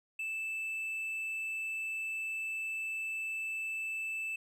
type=tone; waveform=triangle; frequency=2637 Hz; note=E7; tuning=in tune; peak=-33 dBFS; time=0.19-4.36 s; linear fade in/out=5 ms; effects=none